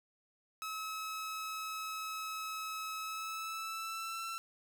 sawtooth tone with pitch glide, 1289 to 1340.6 Hz, E6 to E6, -39 to +29 cents, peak -35 dBFS, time 0.62-4.38 s, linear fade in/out 0 ms, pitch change +68 cents, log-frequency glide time 2.98-4.26 s, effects none

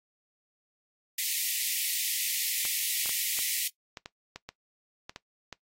white high-pass noise, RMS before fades -30 dBFS, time 1.18-3.68 s, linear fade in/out 5 ms, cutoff 1900 Hz, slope 96 dB/octave
clicks, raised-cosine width 0.2 ms, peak -22 dBFS, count 11, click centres 2.652 / 3.059 / 3.093 / 3.39 / 3.972 / 4.059 / 4.36 / 4.49 / 5.095 / 5.161 / 5.527 s
effects noise-tail reverb RT60 0.1 s tail -18 dB re dry + AAC 48 kbps

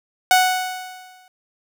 sawtooth tone with exponential decay, 740 Hz, F#5, in tune, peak -6 dBFS, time 0.31-1.28 s, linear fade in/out 1 ms, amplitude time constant 210 ms, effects none

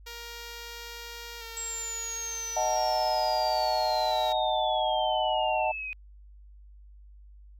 5% pulse tone with vibrato, 464 Hz, A#4, 8 cents flat, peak -28 dBFS, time 0.06-4.33 s, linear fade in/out 10 ms, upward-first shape square, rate 0.37 Hz, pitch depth 21 cents each way
sine exponential sweep, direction down, 7660 to 2489 Hz, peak -33 dBFS, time 1.57-5.93 s, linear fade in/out 0 ms
sine chord, D# diminished, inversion none, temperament equal, 622.3 / 740 / 880 Hz, D#5 / F#5 / A5, 0 / 0 / 0 cents, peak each -29 dBFS, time 2.56-5.72 s, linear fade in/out 10 ms
effects added 50 Hz sine -48 dBFS peak until 7.59 s

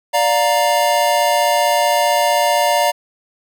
square chord, Bb major, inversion first, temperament equal with one note detuned, 587.3 / 702.9 / 932.3 Hz, D5 / F5 / Bb5, 0 / +11 / 0 cents, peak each -18 dBFS, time 0.13-2.92 s, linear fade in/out 20 ms, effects none

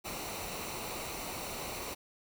pink noise with comb filter, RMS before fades -40 dBFS, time 0.04-1.95 s, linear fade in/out 20 ms, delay 0.6 ms, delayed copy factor -0.55, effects none

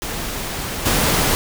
pink noise with level steps, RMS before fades -26 / -17 dBFS, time 0.02-1.35 s, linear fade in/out 0 ms, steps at 0.85 s, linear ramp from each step 10 ms, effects none

